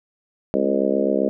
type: harmonic tone with a mistuned harmonic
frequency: 67.8 Hz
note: C#2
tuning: 38 cents flat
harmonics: 3 / 4 / 5 / 6 / 7 / 8 / 9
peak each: -25 / -25 / -25 / -25 / -25 / -25 / -25 dBFS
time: 0.54-1.29 s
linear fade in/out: 0 ms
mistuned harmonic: 3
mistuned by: +26 cents
effects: none